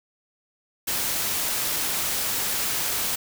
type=noise; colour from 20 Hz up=white; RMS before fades=-26 dBFS; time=0.87-3.16 s; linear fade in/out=10 ms; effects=none